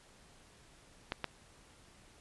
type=clicks; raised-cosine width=0.3 ms; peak=-18 dBFS; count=2; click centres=1.121 / 1.243 s; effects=pink hiss -61 dBFS RMS until 2.2 s + resampled to 24000 Hz